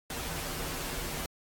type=noise with comb filter; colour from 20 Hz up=pink; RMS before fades=-36 dBFS; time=0.1-1.26 s; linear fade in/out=2 ms; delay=9.6 ms; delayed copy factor=-0.9; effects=AAC 64 kbps